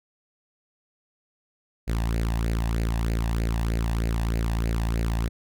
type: tone with flanger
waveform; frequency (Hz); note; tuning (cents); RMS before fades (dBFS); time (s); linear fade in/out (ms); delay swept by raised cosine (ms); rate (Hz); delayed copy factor
sawtooth; 56.5; A1; +47; -25; 1.87-5.29; 20; 0.43 to 1.15; 3.2; +0.65
effects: none